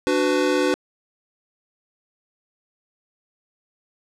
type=chord; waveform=square; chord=B minor; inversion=first; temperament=equal with one note detuned; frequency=293.7 / 370 / 501.1 Hz; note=D4 / F#4 / B4; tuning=0 / 0 / +25 cents; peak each=-23 dBFS; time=0.07-0.74 s; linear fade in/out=0 ms; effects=low-pass 7000 Hz 12 dB/octave